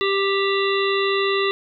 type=harmonic tone; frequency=393.5 Hz; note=G4; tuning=7 cents sharp; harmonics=1 / 3 / 5 / 7 / 9 / 10; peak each=-20 / -25 / -27 / -28 / -30 / -30 dBFS; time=0.01-1.51 s; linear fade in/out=0 ms; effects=none